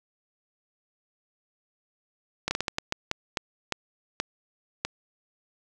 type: slowing click train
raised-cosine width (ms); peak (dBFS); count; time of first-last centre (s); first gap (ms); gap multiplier
0.2; -9; 12; 2.48-4.85; 30; 1.36
effects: none